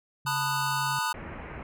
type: tone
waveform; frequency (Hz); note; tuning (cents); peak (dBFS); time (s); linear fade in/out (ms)
sine; 138.2; C#3; -5; -35; 0.25-0.99; 2
type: chord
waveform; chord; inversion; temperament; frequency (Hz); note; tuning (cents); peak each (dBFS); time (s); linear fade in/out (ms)
square; B dominant seventh; third; just; 889 / 987.8 / 1234.7 / 1481.6; A5 / B5 / D#6 / F#6; +18 / 0 / -14 / +2; -33; 0.26-1.13; 10
type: low-pass noise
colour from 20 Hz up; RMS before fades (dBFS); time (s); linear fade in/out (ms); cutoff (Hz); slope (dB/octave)
pink; -40; 1.14-1.63; 2; 2500; 48
effects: none